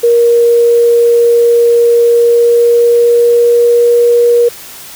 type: tone with pitch glide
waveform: sine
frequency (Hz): 471.4 to 476.1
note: A#4 to A#4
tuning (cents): +19 to +37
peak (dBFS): -4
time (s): 0.03-4.49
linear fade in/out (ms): 10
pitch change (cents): +18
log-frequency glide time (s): 2.11-3.97
effects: white hiss -30 dBFS RMS until 4.95 s